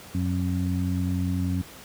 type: harmonic tone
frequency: 90.4 Hz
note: F#2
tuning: 40 cents flat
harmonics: 1 / 2 / 3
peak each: -25 / -28 / -30 dBFS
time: 0.14-1.62 s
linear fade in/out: 10 ms
effects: pink hiss -45 dBFS RMS until 1.84 s + high-pass 60 Hz 12 dB/octave